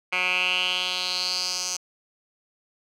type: tone with band-pass filter sweep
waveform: 10% pulse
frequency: 182.3 Hz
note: F#3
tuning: 25 cents flat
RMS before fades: -26 dBFS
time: 0.12-1.77 s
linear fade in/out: 10 ms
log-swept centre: 2200 to 6000 Hz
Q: 4.7
effects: none